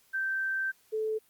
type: tone pair in turn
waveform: sine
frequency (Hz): 1559 / 435.7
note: G6 / A4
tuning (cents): -10 / -17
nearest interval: octave + minor seventh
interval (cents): 2207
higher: first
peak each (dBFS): -28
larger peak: neither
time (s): 0.13-0.72 / 0.92-1.19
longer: first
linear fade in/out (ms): 20
effects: white hiss -65 dBFS RMS until 1.29 s + Opus 48 kbps